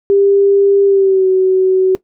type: tone with pitch glide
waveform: sine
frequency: 398 to 375.7 Hz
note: G4 to F#4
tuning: +26 to +26 cents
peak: -7 dBFS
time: 0.1-1.95 s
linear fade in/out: 0 ms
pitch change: -100 cents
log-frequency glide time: 0.85-1.27 s
effects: noise-tail reverb RT60 0.1 s tail -17 dB re dry